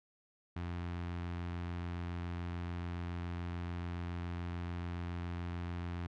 sawtooth tone with notch filter, 87 Hz, F2, 6 cents flat, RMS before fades -40 dBFS, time 0.56-6.07 s, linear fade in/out 5 ms, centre 520 Hz, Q 1.7, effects low-pass 3000 Hz 12 dB/octave

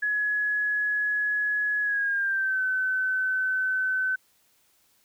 sine tone with pitch glide, 1687 to 1520.4 Hz, G#6 to F#6, +27 to +47 cents, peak -23 dBFS, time 0.02-4.16 s, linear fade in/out 10 ms, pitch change -180 cents, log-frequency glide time 1.81-2.62 s, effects white hiss -65 dBFS RMS until 5.04 s

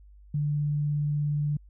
sine tone, 147.2 Hz, D3, 4 cents sharp, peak -24 dBFS, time 0.34-1.57 s, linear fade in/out 5 ms, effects added 50 Hz sine -49 dBFS peak until 1.69 s

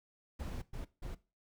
brown noise bursts at uneven times, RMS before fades -41 dBFS, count 3, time 0.39-0.62 / 0.73-0.85 / 1.02-1.15 s, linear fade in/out 10 ms, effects noise-tail reverb RT60 0.3 s tail -18 dB re dry

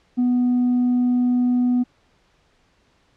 triangle tone with tanh clipping, 246.9 Hz, B3, in tune, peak -16 dBFS, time 0.17-1.84 s, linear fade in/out 20 ms, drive 6 dB, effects pink hiss -61 dBFS RMS until 3.16 s + low-pass 5000 Hz 12 dB/octave

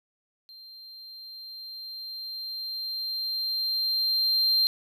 triangle tone with level ramp, 4164 Hz, C8, 9 cents flat, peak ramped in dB -44 to -18 dBFS, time 0.49-4.67 s, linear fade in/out 0 ms, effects none

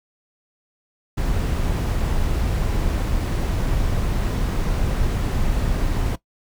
brown noise, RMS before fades -21 dBFS, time 1.17-6.16 s, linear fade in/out 10 ms, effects noise-tail reverb RT60 0.1 s tail -18 dB re dry

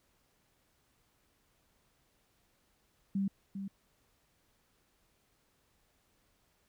sine tone with echo, 196 Hz, G3, in tune, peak -29 dBFS, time 3.15-3.28 s, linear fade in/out 5 ms, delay 400 ms, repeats 1, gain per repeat -8 dB, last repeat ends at 3.68 s, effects pink hiss -73 dBFS RMS until 6.68 s

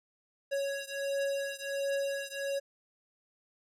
square beating tone pair, 554.4 / 555.8 Hz, C#5 / C#5, 0 / +4 cents, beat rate 1.4 Hz, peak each -35 / -36 dBFS, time 0.51-2.6 s, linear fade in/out 20 ms, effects low-pass 12000 Hz 12 dB/octave

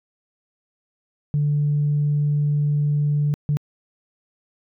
sine tone bursts at uneven times, 146.83 Hz, D3, in tune, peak -16 dBFS, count 2, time 1.34-3.34 / 3.49-3.57 s, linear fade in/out 0 ms, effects tanh soft clip ceiling -13 dBFS

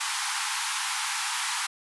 pink band-pass noise, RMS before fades -30 dBFS, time 0-1.67 s, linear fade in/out 10 ms, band 810 to 11000 Hz, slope 96 dB/octave, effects none

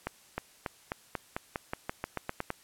accelerating click train, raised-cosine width 0.5 ms, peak -17 dBFS, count 14, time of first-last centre 0.07-2.504 s, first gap 310 ms, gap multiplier 0.91, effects white hiss -59 dBFS RMS until 2.63 s + low-pass 12000 Hz 12 dB/octave

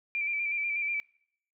sine tone with vibrato, 2349 Hz, D7, in tune, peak -28 dBFS, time 0.15-1 s, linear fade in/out 0 ms, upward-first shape square, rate 8.2 Hz, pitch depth 30 cents each way, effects noise-tail reverb RT60 0.7 s tail -26 dB re dry

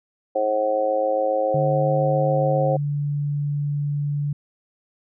harmonic tone, 107.2 Hz, A2, 45 cents flat, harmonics 3 / 4 / 5 / 6 / 7, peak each -32 / -32 / -20 / -31 / -25 dBFS, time 0.35-2.77 s, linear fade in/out 10 ms
sine tone with pitch glide, 146.83 to 144.98 Hz, D3 to D3, 0 to -22 cents, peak -21 dBFS, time 1.54-4.33 s, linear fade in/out 5 ms, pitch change -22 cents, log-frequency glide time 2.19-2.8 s
effects none

